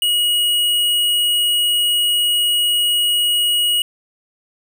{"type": "tone with hard clipping", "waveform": "sine", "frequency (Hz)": 2899, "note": "F#7", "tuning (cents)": -36, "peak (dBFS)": -15, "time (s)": [0.02, 3.82], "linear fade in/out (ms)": 2, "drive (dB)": 15, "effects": []}